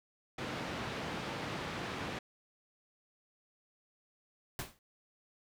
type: band-pass noise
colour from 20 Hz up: pink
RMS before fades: -40 dBFS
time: 0.38-2.19 s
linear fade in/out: 5 ms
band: 120 to 3300 Hz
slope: 12 dB/octave
type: noise with exponential decay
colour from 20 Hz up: pink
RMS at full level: -36 dBFS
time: 4.59-4.79 s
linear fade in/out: 1 ms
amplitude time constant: 43 ms
effects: none